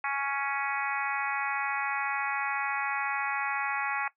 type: harmonic tone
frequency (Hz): 278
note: C#4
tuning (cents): +5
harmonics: 3 / 4 / 5 / 6 / 7 / 8 / 9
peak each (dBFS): -34 / -35 / -36 / -37 / -37 / -38 / -39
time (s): 0.04-4.08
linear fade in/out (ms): 2
effects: noise-tail reverb RT60 0.1 s tail -17 dB re dry